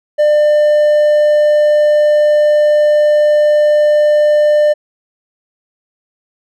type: tone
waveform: triangle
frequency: 598 Hz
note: D5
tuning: 31 cents sharp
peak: -5 dBFS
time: 0.18-4.74 s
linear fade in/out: 20 ms
effects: none